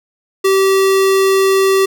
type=tone; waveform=square; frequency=386.3 Hz; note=G4; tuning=25 cents flat; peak=-10 dBFS; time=0.44-1.86 s; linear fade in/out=10 ms; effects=none